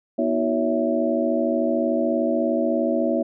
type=tone cluster; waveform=sine; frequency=241.3 / 317.8 / 371.3 / 561 / 658 Hz; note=B3 / D#4 / F#4 / C#5 / E5; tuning=-40 / +37 / +6 / +21 / -3 cents; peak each=-24 / -25 / -29 / -25 / -25 dBFS; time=0.18-3.23 s; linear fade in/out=10 ms; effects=none